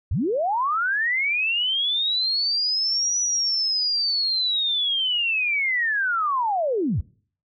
sine linear two-way sweep, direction up then down, 56.9 to 5920 to 56.9 Hz, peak -20 dBFS, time 0.11-7.01 s, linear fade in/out 5 ms, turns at 3.19 s, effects noise-tail reverb RT60 0.5 s tail -23 dB re dry

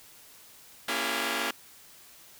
5% pulse chord, A# diminished seventh, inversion none, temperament just, 233.1 / 279.7 / 335.6 / 402.8 Hz, A#3 / C#4 / E4 / G4, 0 / +16 / +31 / +47 cents, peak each -23 dBFS, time 0.88-1.51 s, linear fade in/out 5 ms, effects white hiss -53 dBFS RMS until 2.39 s

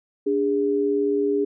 sine tone pair together, 289.9 / 408.2 Hz, D4 / G#4, -22 / -30 cents, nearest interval tritone, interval 592 cents, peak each -24 / -20 dBFS, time 0.26-1.45 s, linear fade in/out 10 ms, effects none

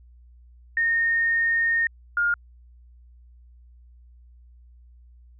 sine tone pair in turn, 1840 / 1416.1 Hz, A#6 / F6, -23 / +24 cents, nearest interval perfect fourth, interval 453 cents, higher first, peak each -19 dBFS, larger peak neither, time 0.77-1.87 / 2.17-2.34 s, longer first, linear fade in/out 2 ms, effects added 60 Hz sine -48 dBFS peak until 5.39 s

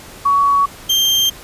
sine / 35% pulse tone pair in turn, 1124 / 3165 Hz, C#6 / G7, +24 / +16 cents, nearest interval octave + tritone, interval 1792 cents, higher second, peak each -10 dBFS, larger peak neither, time 0.25-0.66 / 0.89-1.3 s, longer neither, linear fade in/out 10 ms, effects pink hiss -37 dBFS RMS until 1.43 s + resampled to 32000 Hz

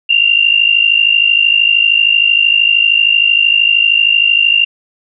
sine tone pair together, 2755 / 2808 Hz, F7 / F7, -24 / +9 cents, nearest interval unison, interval 33 cents, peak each -10 dBFS, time 0.09-4.65 s, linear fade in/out 10 ms, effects none

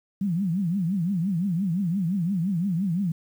sine tone with vibrato, 181.9 Hz, F#3, 29 cents flat, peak -22 dBFS, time 0.21-3.12 s, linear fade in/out 5 ms, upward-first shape triangle, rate 5.8 Hz, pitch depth 250 cents each way, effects 9-bit

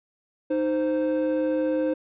triangle tone pair together, 309.3 / 520.2 Hz, D#4 / C5, -10 / -10 cents, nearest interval major sixth, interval 900 cents, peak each -22 dBFS, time 0.5-1.94 s, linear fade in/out 10 ms, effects tanh soft clip ceiling -13 dBFS + resampled to 8000 Hz

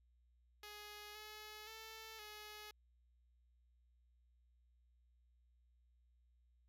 5% pulse tone with pitch steps, 417.6 / 426.2 / 442.7 / 422.2 Hz, G#4 / G#4 / A4 / G#4, +10 / +45 / +11 / +29 cents, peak -40 dBFS, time 0.63-2.71 s, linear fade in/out 2 ms, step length 520 ms, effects added 60 Hz sine -70 dBFS peak until 6.68 s

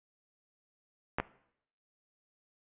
clicks, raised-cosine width 0.5 ms, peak -15 dBFS, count 2, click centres 1.185 / 1.2 s, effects noise-tail reverb RT60 0.7 s tail -19 dB re dry + resampled to 8000 Hz

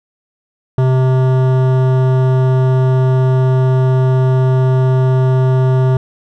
sine tone with hard clipping, 129.7 Hz, C3, 15 cents flat, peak -11 dBFS, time 0.78-5.97 s, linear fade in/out 2 ms, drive 15 dB, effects none

